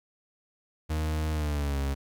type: tone with pitch glide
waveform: 40% pulse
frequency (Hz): 77.78 to 69.29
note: D#2 to C#2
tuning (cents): 0 to 0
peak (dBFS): -26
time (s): 0.89-1.95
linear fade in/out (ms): 20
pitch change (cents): -200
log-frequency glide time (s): 1.32-1.78
effects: 11-bit